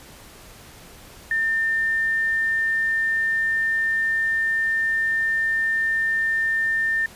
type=tone; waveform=sine; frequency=1800 Hz; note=A6; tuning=39 cents sharp; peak=-19 dBFS; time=1.31-7.06 s; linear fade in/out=2 ms; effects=pink hiss -45 dBFS RMS until 7.15 s + resampled to 32000 Hz